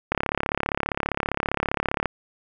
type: click train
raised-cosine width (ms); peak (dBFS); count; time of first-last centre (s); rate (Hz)
0.5; -7; 69; 0.12-2.057; 35.1
effects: none